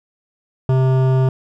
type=tone with hard clipping; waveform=triangle; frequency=130.81 Hz; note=C3; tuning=in tune; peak=-14 dBFS; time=0.69-1.29 s; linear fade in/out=2 ms; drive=18 dB; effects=none